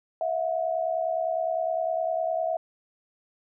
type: tone pair together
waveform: sine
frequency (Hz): 651 / 720.8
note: E5 / F#5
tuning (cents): -22 / -45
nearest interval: major second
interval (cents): 177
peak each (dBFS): -26 / -29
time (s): 0.21-2.57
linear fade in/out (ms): 2
effects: none